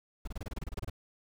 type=noise bursts; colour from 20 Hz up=brown; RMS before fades=-36 dBFS; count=13; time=0.25-0.899 s; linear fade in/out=5 ms; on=25 ms; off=27 ms; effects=none